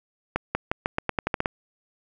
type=accelerating click train; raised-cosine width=0.5 ms; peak=-8 dBFS; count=11; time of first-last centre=0.36-1.458 s; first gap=190 ms; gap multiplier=0.87; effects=none